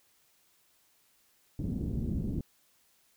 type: low-pass noise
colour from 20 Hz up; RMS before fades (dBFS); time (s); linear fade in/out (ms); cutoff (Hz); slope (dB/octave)
white; -33; 1.59-2.41; 2; 260; 24
effects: white hiss -68 dBFS RMS until 3.16 s